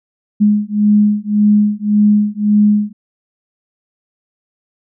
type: beating tone pair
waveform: sine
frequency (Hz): 207.7 / 209.5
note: G#3 / G#3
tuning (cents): 0 / +15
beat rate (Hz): 1.8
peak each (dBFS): -12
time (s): 0.4-2.93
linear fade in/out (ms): 20
effects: none